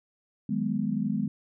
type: chord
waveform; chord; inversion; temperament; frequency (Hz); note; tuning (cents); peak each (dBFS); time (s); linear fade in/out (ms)
sine; G# minor seventh; second; equal; 155.56 / 185 / 207.7 / 246.9; D#3 / F#3 / G#3 / B3; 0 / 0 / 0 / 0; -34 / -34 / -28 / -31; 0.49-1.28; 5
effects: none